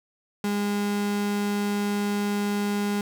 35% pulse tone, 204.5 Hz, G#3, 26 cents flat, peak -22 dBFS, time 0.44-3.01 s, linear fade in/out 2 ms, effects none

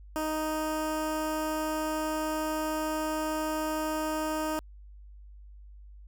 15% pulse tone with notch filter, 311.1 Hz, D#4, in tune, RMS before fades -31 dBFS, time 0.16-4.59 s, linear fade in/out 0 ms, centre 3700 Hz, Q 1.4, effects added 50 Hz sine -46 dBFS peak until 6.07 s

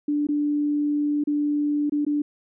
sine tone with dropouts, 293.7 Hz, D4, in tune, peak -20 dBFS, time 0.08-2.22 s, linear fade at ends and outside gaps 5 ms, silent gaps 0.27-0.287 / 1.239-1.272 / 1.897-1.921 / 2.05-2.065 s, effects none

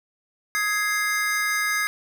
square chord, Ab major, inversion second, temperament equal with one note detuned, 1256.8 / 1661.2 / 2093 Hz, Eb6 / Ab6 / C7, +17 / 0 / 0 cents, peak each -30 / -26 / -26 dBFS, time 0.55-1.87 s, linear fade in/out 0 ms, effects none

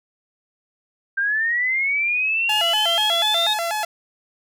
sine linear sweep, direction up, 1566 to 3722 Hz, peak -18 dBFS, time 1.17-3.54 s, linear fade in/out 10 ms
sawtooth tone with vibrato, 760 Hz, F#5, 46 cents sharp, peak -18 dBFS, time 2.49-3.85 s, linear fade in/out 5 ms, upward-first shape square, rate 4.1 Hz, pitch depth 200 cents each way
effects none

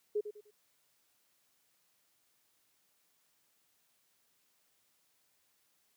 sine tone with echo, 418.6 Hz, G#4, 14 cents sharp, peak -29 dBFS, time 0.15-0.21 s, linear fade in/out 10 ms, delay 100 ms, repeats 3, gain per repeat -10 dB, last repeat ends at 0.51 s, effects white hiss -74 dBFS RMS until 5.96 s + high-pass 80 Hz 12 dB/octave

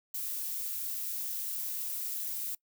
violet noise, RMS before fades -36 dBFS, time 0.14-2.55 s, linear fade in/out 5 ms, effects noise-tail reverb RT60 0.1 s tail -23 dB re dry

